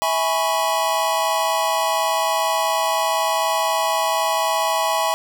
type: chord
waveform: square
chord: C# minor seventh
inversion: first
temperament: equal with one note detuned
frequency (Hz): 652.4 / 830.6 / 987.8 / 1108.7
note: E5 / G#5 / B5 / C#6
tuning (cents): -18 / 0 / 0 / 0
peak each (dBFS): -24 / -24 / -24 / -26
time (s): 0.02-5.14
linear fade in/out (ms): 0
effects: none